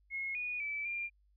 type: tone with pitch steps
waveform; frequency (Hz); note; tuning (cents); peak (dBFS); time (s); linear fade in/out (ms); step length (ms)
sine; 2166 / 2460 / 2310 / 2391; C#7 / D#7 / D7 / D7; -41 / -20 / -29 / +30; -35; 0.1-1.1; 50; 250
effects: added 50 Hz sine -66 dBFS peak until 1.36 s